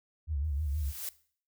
sine tone with vibrato, 73.7 Hz, D2, 7 cents sharp, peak -29 dBFS, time 0.27-0.93 s, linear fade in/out 50 ms, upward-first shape sine, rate 6.3 Hz, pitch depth 120 cents each way
blue noise with exponential growth, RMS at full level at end -35 dBFS, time 0.44-1.09 s, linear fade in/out 2 ms, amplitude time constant 140 ms
effects noise-tail reverb RT60 0.5 s tail -19 dB re dry

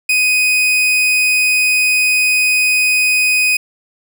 40% pulse tone, 2500 Hz, D#7, 8 cents sharp, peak -10 dBFS, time 0.09-3.57 s, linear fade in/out 5 ms, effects none

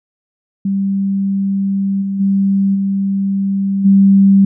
sine tone with level steps, 196 Hz, G3, in tune, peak -13 / -16 / -10 / -13 / -5 dBFS, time 0.65-4.45 s, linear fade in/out 5 ms, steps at 2.01 / 2.19 / 2.74 / 3.84 s, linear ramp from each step 20 ms, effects none

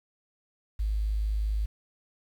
sine tone with quantisation, 52.5 Hz, G#1, 19 cents sharp, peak -25 dBFS, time 0.79-1.66 s, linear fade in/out 10 ms, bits 9, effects none

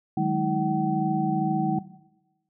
sine tone cluster, 154.5 / 187.3 / 209.7 / 320.9 / 761 Hz, D#3 / F#3 / G#3 / E4 / F#5, -12 / +21 / +17 / -46 / +48 cents, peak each -28 dBFS, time 0.17-1.79 s, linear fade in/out 5 ms, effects noise-tail reverb RT60 1.0 s tail -18 dB re dry

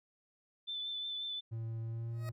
sine tone with vibrato, 3520 Hz, A7, in tune, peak -37 dBFS, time 0.67-1.41 s, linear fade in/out 20 ms, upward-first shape triangle, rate 5.6 Hz, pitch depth 24 cents each way
triangle tone with pitch glide, 113.4 to 115.92 Hz, A#2 to A#2, -47 to -9 cents, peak -35 dBFS, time 1.51-2.32 s, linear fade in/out 20 ms, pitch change +38 cents, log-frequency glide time 1.85-2.1 s
20% pulse tone with exponential growth, 631 Hz, D#5, 24 cents sharp, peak -38 dBFS, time 2.09-2.29 s, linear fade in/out 0 ms, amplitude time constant 43 ms
effects none

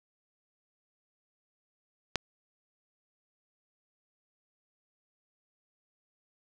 click, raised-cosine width 0.2 ms, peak -10 dBFS, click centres 2.157 s, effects none

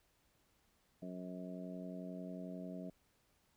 harmonic tone, 91.1 Hz, F#2, 26 cents flat, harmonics 2 / 3 / 4 / 5 / 6 / 7, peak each -46 / -49 / -56 / -57 / -58 / -51 dBFS, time 1.02-2.9 s, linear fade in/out 5 ms, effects pink hiss -75 dBFS RMS until 3.56 s

